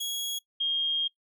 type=tone pair in turn; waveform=sawtooth / sine; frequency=3322 / 3231 Hz; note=G#7 / G#7; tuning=0 / -48 cents; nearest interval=unison; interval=48 cents; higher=first; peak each=-27 / -24 dBFS; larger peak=second; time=0-0.39 / 0.6-1.08 s; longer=second; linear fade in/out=10 ms; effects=noise-tail reverb RT60 0.1 s tail -20 dB re dry